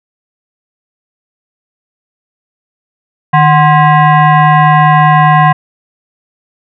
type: tone with frequency modulation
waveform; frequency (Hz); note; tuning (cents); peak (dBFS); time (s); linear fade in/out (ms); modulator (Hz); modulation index
sine; 154.4; D#3; -13; -3; 3.33-5.53; 10; 895; 1.4
effects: none